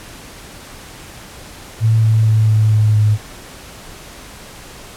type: tone with pitch steps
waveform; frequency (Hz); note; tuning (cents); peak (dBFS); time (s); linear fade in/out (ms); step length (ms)
sine; 111.5 / 110.41 / 109.33 / 108.26 / 107.21 / 106.16; A2 / A2 / A2 / A2 / A2 / G#2; +23 / +6 / -11 / -28 / -44 / +38; -9; 1.8-3.18; 50; 230
effects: pink hiss -36 dBFS RMS until 4.96 s + low-pass 12000 Hz 12 dB/octave